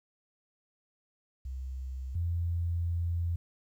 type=tone pair in turn; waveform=sine; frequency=65.3 / 85.38 Hz; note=C2 / F2; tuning=-3 / -39 cents; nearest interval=perfect fourth; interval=464 cents; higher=second; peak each=-35 / -28 dBFS; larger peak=second; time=1.45-2.15 / 2.15-3.36 s; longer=second; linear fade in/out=5 ms; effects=11-bit